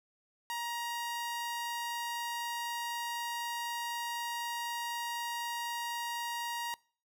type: tone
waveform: sawtooth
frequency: 944 Hz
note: A#5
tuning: 22 cents sharp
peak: -31 dBFS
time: 0.5-6.74 s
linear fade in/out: 0 ms
effects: noise-tail reverb RT60 0.4 s tail -23 dB re dry